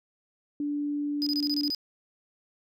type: tone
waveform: sine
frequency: 291.3 Hz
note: D4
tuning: 14 cents flat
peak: -27 dBFS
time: 0.6-1.7 s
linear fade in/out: 2 ms
type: tone bursts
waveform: triangle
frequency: 4978 Hz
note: D#8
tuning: in tune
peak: -26 dBFS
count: 8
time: 1.22-1.748 s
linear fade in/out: 0 ms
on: 45 ms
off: 24 ms
effects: none